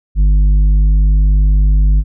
triangle tone with tanh clipping, 50.2 Hz, G1, 42 cents sharp, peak -8 dBFS, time 0.15-2.04 s, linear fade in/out 50 ms, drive 11 dB, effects none

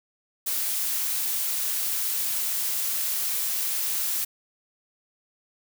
blue noise, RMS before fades -27 dBFS, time 0.46-4.25 s, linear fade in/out 10 ms, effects none

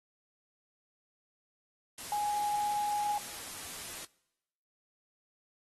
sine tone in noise, 830.6 Hz, G#5, in tune, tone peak -29 dBFS, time 2.12-3.18 s, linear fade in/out 2 ms, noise white, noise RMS -43 dBFS, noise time 1.98-4.05 s, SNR +11 dB, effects noise-tail reverb RT60 0.9 s tail -23 dB re dry + AAC 32 kbps

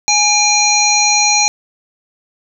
harmonic tone with a mistuned harmonic, 830 Hz, G#5, 1 cent flat, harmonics 1 / 3 / 5 / 7 / 8, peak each -16 / -16 / -16 / -16 / -16 dBFS, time 0.08-1.48 s, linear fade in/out 0 ms, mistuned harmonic 3, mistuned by -57 cents, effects none

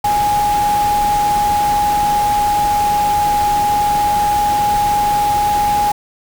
sine tone in noise, 828 Hz, G#5, 5 cents flat, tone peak -12 dBFS, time 0.04-5.92 s, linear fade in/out 5 ms, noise pink, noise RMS -25 dBFS, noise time 0.04-5.92 s, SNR +10 dB, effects none

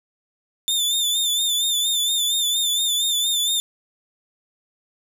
sawtooth tone with vibrato, 3566 Hz, A7, 22 cents sharp, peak -16 dBFS, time 0.68-3.6 s, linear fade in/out 0 ms, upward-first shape sine, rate 4.3 Hz, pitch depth 56 cents each way, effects none

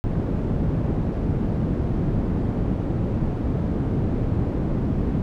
white low-pass noise, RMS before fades -23 dBFS, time 0.04-5.22 s, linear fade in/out 0 ms, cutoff 210 Hz, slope 12 dB/octave, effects none

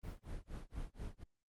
brown noise with tremolo, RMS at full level -43 dBFS, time 0.03-1.24 s, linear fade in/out 10 ms, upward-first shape sine, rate 4.2 Hz, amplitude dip 100%, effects Opus 24 kbps

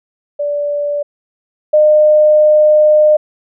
sine tone pair in turn, 582 / 607.8 Hz, D5 / D#5, -16 / -41 cents, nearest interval minor second, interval 75 cents, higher second, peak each -14 / -5 dBFS, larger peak second, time 0.39-1.03 / 1.73-3.17 s, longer second, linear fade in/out 10 ms, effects none

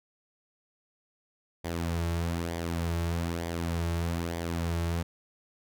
sawtooth tone with flanger, 84.4 Hz, E2, 41 cents sharp, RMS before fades -31 dBFS, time 1.64-5.03 s, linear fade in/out 10 ms, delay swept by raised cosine 0.73 to 4.13 ms, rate 1.1 Hz, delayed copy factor -0.55, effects none

